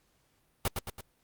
pink noise with echo, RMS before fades -28 dBFS, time 0.65-0.68 s, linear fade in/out 2 ms, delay 110 ms, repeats 3, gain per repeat -5 dB, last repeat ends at 1.01 s, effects pink hiss -71 dBFS RMS until 1.23 s + Opus 48 kbps

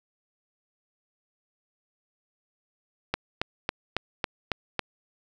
click train, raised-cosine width 0.3 ms, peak -9 dBFS, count 7, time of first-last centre 3.14-4.793 s, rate 3.63 Hz, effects none

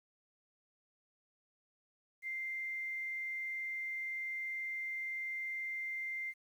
sine tone with quantisation, 2093 Hz, C7, in tune, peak -37 dBFS, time 2.22-6.34 s, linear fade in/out 50 ms, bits 11, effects none

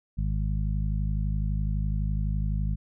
harmonic tone, 51.91 Hz, G#1, in tune, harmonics 1 / 2 / 3 / 4, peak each -26 / -32 / -32 / -38 dBFS, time 0.17-2.76 s, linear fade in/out 20 ms, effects none

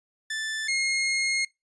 sawtooth tone pair in turn, 1759 / 2147 Hz, A6 / C7, -1 / +44 cents, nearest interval minor third, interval 345 cents, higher second, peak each -25 / -20 dBFS, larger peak second, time 0.3-0.68 / 0.68-1.45 s, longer second, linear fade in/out 5 ms, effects noise-tail reverb RT60 0.2 s tail -22 dB re dry + resampled to 22050 Hz

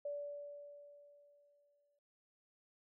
sine tone with exponential decay, 578 Hz, D5, 28 cents flat, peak -38 dBFS, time 0.05-1.99 s, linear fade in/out 5 ms, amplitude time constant 420 ms, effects none

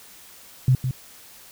sine tone with echo, 128.7 Hz, C3, 28 cents flat, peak -13 dBFS, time 0.68-0.75 s, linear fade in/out 2 ms, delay 160 ms, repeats 1, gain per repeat -8 dB, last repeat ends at 0.91 s, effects white hiss -47 dBFS RMS until 1.51 s

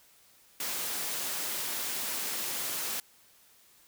white high-pass noise, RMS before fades -34 dBFS, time 0.6-3 s, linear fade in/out 2 ms, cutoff 170 Hz, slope 12 dB/octave, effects white hiss -61 dBFS RMS until 3.87 s

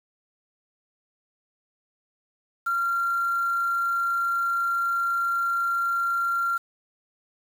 sine tone with quantisation, 1379 Hz, F6, 22 cents flat, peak -22 dBFS, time 2.66-6.58 s, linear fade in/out 10 ms, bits 7, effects none

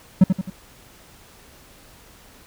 triangle tone with echo, 187.2 Hz, F#3, 20 cents sharp, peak -5 dBFS, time 0.21-0.24 s, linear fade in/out 5 ms, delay 87 ms, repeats 3, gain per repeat -7 dB, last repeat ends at 0.501 s, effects pink hiss -49 dBFS RMS until 2.46 s

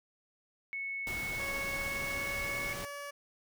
sine tone, 2204 Hz, C#7, 11 cents flat, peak -35 dBFS, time 0.73-2.73 s, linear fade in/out 0 ms
pink noise, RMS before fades -42 dBFS, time 1.07-2.85 s, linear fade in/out 0 ms
15% pulse tone with pitch glide, 555 to 571.6 Hz, C#5 to D5, +2 to -47 cents, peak -34 dBFS, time 1.39-3.11 s, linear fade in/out 10 ms, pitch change +51 cents, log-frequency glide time 1.84-2.94 s
effects none

